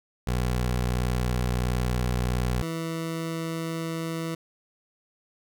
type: tone pair in turn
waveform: 20% pulse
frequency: 61.5 / 163.82 Hz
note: B1 / E3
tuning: -7 / -10 cents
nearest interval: octave + perfect fourth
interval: 1697 cents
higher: second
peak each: -19 / -24 dBFS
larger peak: first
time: 0.27-2.62 / 2.62-4.35 s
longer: first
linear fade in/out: 5 ms
effects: none